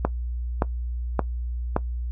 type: click train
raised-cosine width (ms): 1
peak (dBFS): -6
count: 4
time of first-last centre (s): 0.05-1.764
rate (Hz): 1.75
effects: noise-tail reverb RT60 0.1 s tail -18 dB re dry + added 60 Hz sine -26 dBFS peak until 2.11 s